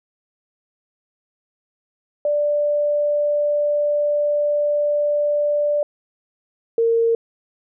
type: tone pair in turn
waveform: sine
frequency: 588 / 459.4 Hz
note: D5 / A#4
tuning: +2 / -25 cents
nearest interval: major third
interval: 427 cents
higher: first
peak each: -16 / -14 dBFS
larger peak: second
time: 2.25-5.83 / 6.78-7.15 s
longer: first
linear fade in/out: 2 ms
effects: none